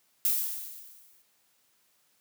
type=noise with exponential decay; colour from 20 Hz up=violet; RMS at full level=-24 dBFS; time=0.25-1.22 s; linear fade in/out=1 ms; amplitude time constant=210 ms; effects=white hiss -69 dBFS RMS until 2.2 s + high-pass 100 Hz 12 dB/octave